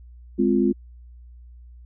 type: chord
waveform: sine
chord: F minor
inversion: first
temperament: equal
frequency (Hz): 207.7 / 261.6 / 349.2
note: Ab3 / C4 / F4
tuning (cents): 0 / 0 / 0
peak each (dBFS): -21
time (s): 0.38-0.73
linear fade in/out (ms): 20
effects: added 60 Hz sine -42 dBFS peak until 1.85 s